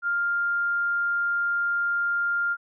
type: tone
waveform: sine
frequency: 1400 Hz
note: F6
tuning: 4 cents sharp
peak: -22 dBFS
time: 0.02-2.57 s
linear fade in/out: 50 ms
effects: none